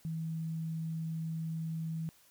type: tone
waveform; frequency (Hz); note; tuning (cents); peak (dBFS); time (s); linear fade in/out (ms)
sine; 161.7; E3; -33; -34; 0.05-2.09; 0
effects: white hiss -64 dBFS RMS until 2.3 s